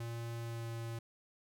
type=tone with pitch glide; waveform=square; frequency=116.54 to 115.4 Hz; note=A#2 to A#2; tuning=0 to -17 cents; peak=-40 dBFS; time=0-0.99 s; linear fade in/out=5 ms; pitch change=-17 cents; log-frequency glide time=0.37-0.69 s; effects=none